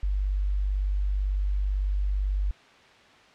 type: tone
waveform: sine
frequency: 49 Hz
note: G1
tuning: in tune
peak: -23 dBFS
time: 0.03-2.51 s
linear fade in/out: 0 ms
effects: white hiss -53 dBFS RMS until 3.34 s + low-pass 3000 Hz 12 dB/octave